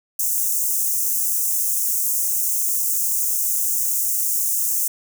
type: high-pass noise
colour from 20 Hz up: white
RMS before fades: -21 dBFS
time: 0.19-4.88 s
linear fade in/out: 5 ms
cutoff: 6200 Hz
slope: 48 dB/octave
effects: none